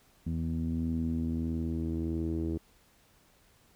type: tone with low-pass filter sweep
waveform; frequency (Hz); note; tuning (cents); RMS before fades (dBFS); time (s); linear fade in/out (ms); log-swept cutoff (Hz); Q
sawtooth; 81.6; E2; -17; -32; 0.26-2.58; 10; 210 to 350; 4.8
effects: pink hiss -64 dBFS RMS until 3.75 s